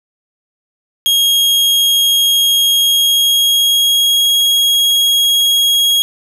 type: tone with pitch glide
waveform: 40% pulse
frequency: 3269 to 3294 Hz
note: G#7 to G#7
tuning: -28 to -15 cents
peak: -8 dBFS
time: 1.06-6.02 s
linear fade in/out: 0 ms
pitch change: +13 cents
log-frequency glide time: 2.72-4.35 s
effects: none